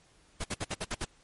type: noise bursts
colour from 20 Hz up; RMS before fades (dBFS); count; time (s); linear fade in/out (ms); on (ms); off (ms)
pink; -33; 7; 0.4-1.05; 10; 44; 57
effects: pink hiss -63 dBFS RMS until 1.23 s + MP3 48 kbps